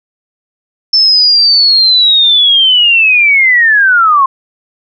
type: linear sweep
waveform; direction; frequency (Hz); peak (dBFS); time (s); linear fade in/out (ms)
sine; down; 5320 to 1047; -4; 0.93-4.26; 5
effects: none